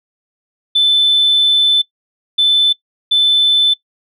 sine tone bursts at uneven times, 3520 Hz, A7, in tune, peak -7 dBFS, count 3, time 0.75-1.82 / 2.38-2.73 / 3.11-3.74 s, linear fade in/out 10 ms, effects noise-tail reverb RT60 0.1 s tail -21 dB re dry + tanh soft clip ceiling -4 dBFS

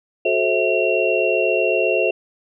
sine tone cluster, 369.4 / 437.4 / 532 / 653 / 2737 Hz, F#4 / A4 / C5 / E5 / F7, -3 / -10 / +29 / -17 / -36 cents, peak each -22 dBFS, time 0.25-2.11 s, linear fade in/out 5 ms, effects none

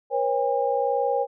sine tone cluster, 482 / 543 / 808 Hz, B4 / C#5 / G#5, -42 / -36 / -48 cents, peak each -25 dBFS, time 0.1-1.27 s, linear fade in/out 50 ms, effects none

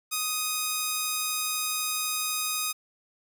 5% pulse tone, 1248 Hz, D#6, 5 cents sharp, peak -15 dBFS, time 0.11-2.73 s, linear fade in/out 20 ms, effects none

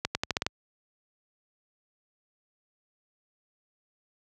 accelerating click train, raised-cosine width 0.2 ms, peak -9 dBFS, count 7, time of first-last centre 0.05-0.465 s, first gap 100 ms, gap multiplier 0.85, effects high-pass 60 Hz 12 dB/octave

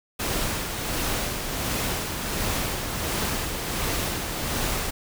pink noise with tremolo, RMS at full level -26 dBFS, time 0.19-4.91 s, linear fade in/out 10 ms, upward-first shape sine, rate 1.4 Hz, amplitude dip 40%, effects none

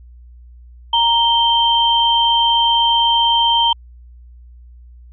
sine tone pair together, 932.3 / 3136 Hz, A#5 / G7, 0 / 0 cents, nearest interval octave + major sixth, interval 2100 cents, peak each -14 dBFS, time 0.93-3.73 s, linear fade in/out 5 ms, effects added 60 Hz sine -38 dBFS peak until 5.12 s

